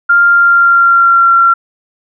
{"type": "tone with pitch glide", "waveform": "sine", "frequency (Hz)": [1396.9, 1368.2], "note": ["F6", "F6"], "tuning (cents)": [0, -36], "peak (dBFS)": -4, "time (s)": [0.09, 1.54], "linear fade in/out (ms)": 10, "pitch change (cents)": -36, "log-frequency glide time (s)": [0.27, 1.31], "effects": []}